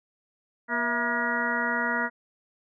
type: harmonic tone with a mistuned harmonic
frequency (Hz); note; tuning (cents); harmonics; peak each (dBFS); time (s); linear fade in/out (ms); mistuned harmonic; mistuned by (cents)
238.8; A#3; +42; 1 / 2 / 3 / 4 / 5 / 6 / 7 / 8; -33 / -37 / -35 / -32 / -37 / -29 / -35 / -30; 0.68-2.1; 50; 3; -130
effects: none